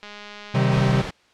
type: click train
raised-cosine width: 0.2 ms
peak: -21 dBFS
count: 156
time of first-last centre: 0.03-0.779 s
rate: 207 Hz
type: chord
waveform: 45% pulse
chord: C minor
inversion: none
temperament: equal with one note detuned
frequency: 130.81 / 155.56 / 191.96 Hz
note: C3 / Eb3 / G3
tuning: 0 / 0 / -36 cents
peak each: -19 / -24 / -23 dBFS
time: 0.54-1.02 s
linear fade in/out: 10 ms
type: noise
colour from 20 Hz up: pink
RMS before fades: -30 dBFS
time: 0.71-1.11 s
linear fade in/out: 10 ms
effects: white hiss -57 dBFS RMS until 1.33 s + low-pass 4000 Hz 12 dB/octave